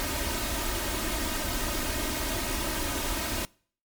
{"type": "noise with comb filter", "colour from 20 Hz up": "pink", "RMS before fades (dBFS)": -30, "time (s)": [0, 3.45], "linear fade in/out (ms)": 0, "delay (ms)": 3.2, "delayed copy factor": 0.7, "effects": ["noise-tail reverb RT60 0.5 s tail -25 dB re dry", "MP3 96 kbps"]}